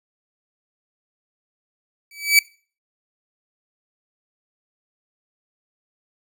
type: tone with exponential growth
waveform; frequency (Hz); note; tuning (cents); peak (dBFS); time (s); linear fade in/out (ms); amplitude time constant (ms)
sawtooth; 2295; D7; -40; -4; 2.11-2.39; 2; 60
effects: noise-tail reverb RT60 0.4 s tail -23 dB re dry